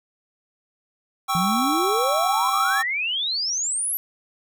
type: chord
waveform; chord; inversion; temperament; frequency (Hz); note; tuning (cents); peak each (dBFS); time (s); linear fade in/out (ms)
square; C# diminished; second; equal; 784 / 1108.7 / 1318.5; G5 / C#6 / E6; 0 / 0 / 0; -26; 1.28-2.83; 20
type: exponential sweep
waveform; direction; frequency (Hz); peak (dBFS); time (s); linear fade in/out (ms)
sine; up; 164.81 to 11970; -22; 1.35-3.97; 0
effects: none